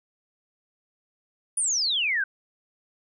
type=exponential sweep; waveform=sine; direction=down; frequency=9956 to 1500 Hz; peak=-22 dBFS; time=1.57-2.24 s; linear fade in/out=5 ms; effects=none